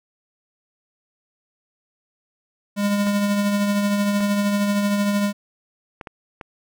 square tone with tremolo, 203.4 Hz, G#3, 36 cents flat, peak -17 dBFS, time 2.76-5.33 s, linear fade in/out 50 ms, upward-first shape triangle, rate 13 Hz, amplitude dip 40%
clicks, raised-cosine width 0.5 ms, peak -19 dBFS, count 5, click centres 3.07 / 4.206 / 6.012 / 6.072 / 6.412 s
effects none

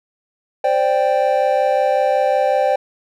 triangle chord, C suspended second, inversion none, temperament just, 523.3 / 588.7 / 784.9 Hz, C5 / D5 / G5, 0 / +4 / +2 cents, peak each -16 dBFS, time 0.64-2.76 s, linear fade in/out 5 ms, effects none

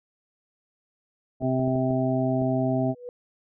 harmonic tone, 130 Hz, C3, 11 cents flat, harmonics 1 / 2 / 3 / 5 / 6, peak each -27 / -25 / -32 / -27 / -35 dBFS, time 1.4-2.95 s, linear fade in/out 50 ms
clicks, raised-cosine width 2 ms, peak -24 dBFS, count 6, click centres 1.422 / 1.595 / 1.678 / 1.757 / 1.908 / 2.419 s
sine tone with exponential growth, 490 Hz, B4, 14 cents flat, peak -31 dBFS, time 2.81-3.09 s, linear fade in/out 1 ms, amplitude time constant 59 ms
effects none

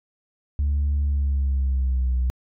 sine tone with pitch glide, 71.9 to 62.59 Hz, D2 to B1, -36 to +24 cents, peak -17 dBFS, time 0.59-2.3 s, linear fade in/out 0 ms, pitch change -240 cents, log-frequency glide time 1.03-2.15 s, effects tanh soft clip ceiling -17 dBFS

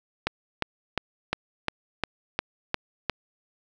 click train, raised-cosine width 0.3 ms, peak -8 dBFS, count 9, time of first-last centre 0.27-3.097 s, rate 2.83 Hz, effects none

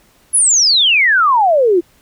sine exponential sweep, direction down, 11100 to 329.6 Hz, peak -8 dBFS, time 0.33-1.81 s, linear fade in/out 20 ms, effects pink hiss -52 dBFS RMS until 2.01 s

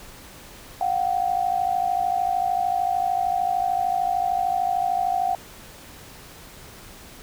sine tone pair together, 714.7 / 768 Hz, F5 / G5, +40 / -36 cents, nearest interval minor second, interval 124 cents, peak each -23 dBFS, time 0.81-5.35 s, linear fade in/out 2 ms, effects pink hiss -44 dBFS RMS until 7.22 s

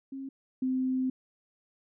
sine tone pair in turn, 270 / 258.7 Hz, C#4 / C4, -45 / -19 cents, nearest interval minor second, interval 74 cents, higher first, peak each -36 / -26 dBFS, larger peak second, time 0.12-0.29 / 0.62-1.1 s, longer second, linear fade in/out 5 ms, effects none

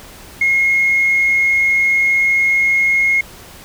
sine tone, 2155 Hz, C#7, 49 cents flat, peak -10 dBFS, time 0.41-3.21 s, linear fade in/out 5 ms, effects tanh soft clip ceiling -6 dBFS + pink hiss -38 dBFS RMS until 3.64 s

